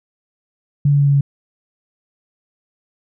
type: tone with pitch steps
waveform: sine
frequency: 143.6 / 142.77 / 141.95 / 141.13 / 140.32 Hz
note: D3 / D3 / C#3 / C#3 / C#3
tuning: -39 / -49 / +41 / +31 / +21 cents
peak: -10 dBFS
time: 0.85-1.21 s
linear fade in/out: 5 ms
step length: 72 ms
effects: none